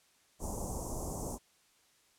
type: band-stop noise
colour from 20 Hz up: pink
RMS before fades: -38 dBFS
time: 0.39-1.39 s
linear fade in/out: 50 ms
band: 1000 to 6100 Hz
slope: 48 dB/octave
effects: white hiss -68 dBFS RMS until 2.18 s + low-pass 10000 Hz 12 dB/octave